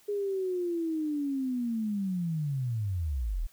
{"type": "linear sweep", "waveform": "sine", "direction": "down", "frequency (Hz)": [415.1, 33], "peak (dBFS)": -28, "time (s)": [0.08, 3.47], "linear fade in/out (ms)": 10, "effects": ["white hiss -61 dBFS RMS until 3.52 s"]}